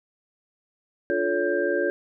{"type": "tone cluster", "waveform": "sine", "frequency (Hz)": [295.9, 353.3, 437.6, 564, 1586], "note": ["D4", "F4", "A4", "C#5", "G6"], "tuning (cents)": [13, 20, -9, 30, 20], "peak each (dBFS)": [-32, -26, -28, -26, -29], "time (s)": [1.1, 1.9], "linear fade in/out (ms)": 0, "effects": []}